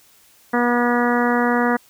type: harmonic tone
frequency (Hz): 241.5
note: B3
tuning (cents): -39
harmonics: 1 / 2 / 3 / 4 / 5 / 6 / 7 / 8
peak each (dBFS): -19 / -22 / -24 / -25 / -26 / -27 / -27 / -28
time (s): 0.53-1.77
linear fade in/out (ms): 10
effects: white hiss -53 dBFS RMS until 1.89 s